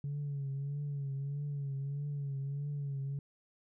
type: tone with vibrato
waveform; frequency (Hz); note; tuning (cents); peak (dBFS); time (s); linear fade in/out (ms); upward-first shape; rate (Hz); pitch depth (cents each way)
sine; 141; C#3; +30; -33; 0.04-3.19; 2; triangle; 1.6; 62
effects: tanh soft clip ceiling -32 dBFS